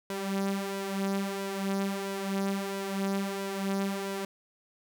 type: tone with flanger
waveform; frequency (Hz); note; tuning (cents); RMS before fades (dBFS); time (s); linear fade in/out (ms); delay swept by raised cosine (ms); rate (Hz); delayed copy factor
sawtooth; 196; G3; 0; -32; 0.1-4.25; 2; 2 to 5.3; 1.5; +0.6
effects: none